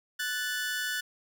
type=tone pair together; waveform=sawtooth; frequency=1485 / 1747.9 Hz; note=F#6 / A6; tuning=+6 / -12 cents; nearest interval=minor third; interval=282 cents; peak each=-29 / -30 dBFS; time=0.19-1.01 s; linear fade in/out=10 ms; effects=none